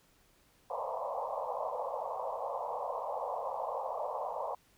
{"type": "band-pass noise", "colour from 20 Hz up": "pink", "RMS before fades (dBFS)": -37, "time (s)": [0.7, 4.55], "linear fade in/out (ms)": 5, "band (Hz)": [490, 1100], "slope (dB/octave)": 96, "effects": ["pink hiss -67 dBFS RMS until 4.77 s"]}